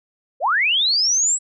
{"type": "linear sweep", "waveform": "sine", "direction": "up", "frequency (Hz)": [463.1, 7902], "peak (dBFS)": -15, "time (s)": [0.4, 1.39], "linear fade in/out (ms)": 50, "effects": []}